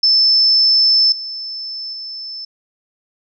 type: tone with level steps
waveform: sine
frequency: 5274 Hz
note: E8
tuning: in tune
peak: -9 / -24 / -26 dBFS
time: 0.03-2.45 s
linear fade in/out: 5 ms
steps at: 1.12 / 1.93 s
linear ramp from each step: 2 ms
effects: none